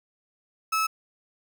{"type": "tone", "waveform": "35% pulse", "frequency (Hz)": 1300, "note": "E6", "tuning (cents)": -24, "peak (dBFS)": -21, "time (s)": [0.72, 0.87], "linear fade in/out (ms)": 10, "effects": []}